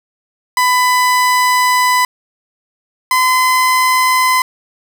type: tone pair in turn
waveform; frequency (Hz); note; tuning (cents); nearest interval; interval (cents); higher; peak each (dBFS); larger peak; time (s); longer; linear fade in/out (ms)
30% pulse; 1000 / 1021; B5 / C6; +21 / -43; unison; 36; second; -7; neither; 0.57-2.05 / 3.11-4.42; first; 2
effects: 7-bit